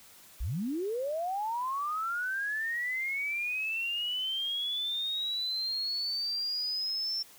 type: linear sweep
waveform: sine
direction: up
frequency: 38.79 to 5400 Hz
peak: -30 dBFS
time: 0.4-7.23 s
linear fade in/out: 10 ms
effects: white hiss -55 dBFS RMS until 7.38 s